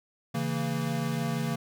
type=chord; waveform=square; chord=A# diminished; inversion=first; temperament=equal with one note detuned; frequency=138.59 / 164.81 / 229.9 Hz; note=C#3 / E3 / A#3; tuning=0 / 0 / -24 cents; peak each=-33 dBFS; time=0.34-1.56 s; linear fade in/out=10 ms; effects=none